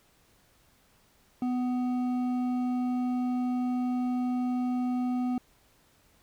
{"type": "tone with hard clipping", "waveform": "triangle", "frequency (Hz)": 249.3, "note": "B3", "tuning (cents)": 16, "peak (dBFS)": -28, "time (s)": [1.42, 5.38], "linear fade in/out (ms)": 2, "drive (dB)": 11, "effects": ["pink hiss -64 dBFS RMS until 6.22 s"]}